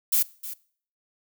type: noise with echo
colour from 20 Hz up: violet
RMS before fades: -21 dBFS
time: 0.12-0.23 s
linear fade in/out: 10 ms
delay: 310 ms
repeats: 1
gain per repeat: -14 dB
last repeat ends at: 0.54 s
effects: noise-tail reverb RT60 0.5 s tail -21 dB re dry